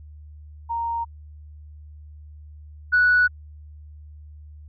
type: tone pair in turn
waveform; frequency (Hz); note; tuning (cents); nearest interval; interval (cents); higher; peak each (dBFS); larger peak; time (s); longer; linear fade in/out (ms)
sine; 929 / 1474.7; A#5 / F#6; -6 / -6; minor sixth; 800; second; -23 / -13; second; 0.69-1.05 / 2.92-3.28; neither; 20
effects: tanh soft clip ceiling -10 dBFS + added 75 Hz sine -40 dBFS peak until 4.68 s